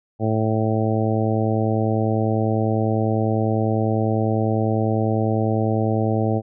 harmonic tone, 110 Hz, A2, in tune, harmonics 1 / 2 / 3 / 4 / 5 / 6 / 7, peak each -21 / -24 / -26 / -27 / -28 / -29 / -29 dBFS, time 0.19-6.42 s, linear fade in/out 50 ms, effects none

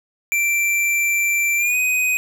square tone with pitch glide, 2349 to 2503 Hz, D7 to D#7, 0 to +10 cents, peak -17 dBFS, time 0.32-2.17 s, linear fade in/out 0 ms, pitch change +110 cents, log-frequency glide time 1.57-1.77 s, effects none

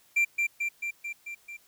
triangle tone with echo, 2363 Hz, D7, 10 cents sharp, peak -19 dBFS, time 0.16-0.25 s, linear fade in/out 10 ms, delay 220 ms, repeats 6, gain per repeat -3 dB, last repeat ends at 1.57 s, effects white hiss -62 dBFS RMS until 1.67 s

